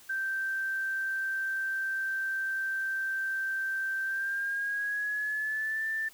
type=tone with pitch glide; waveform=sine; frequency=1563 to 1774.8 Hz; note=G6 to A6; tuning=-6 to +14 cents; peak=-29 dBFS; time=0.09-6.09 s; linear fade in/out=10 ms; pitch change=+220 cents; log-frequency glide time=4.05-5.86 s; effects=white hiss -55 dBFS RMS until 6.13 s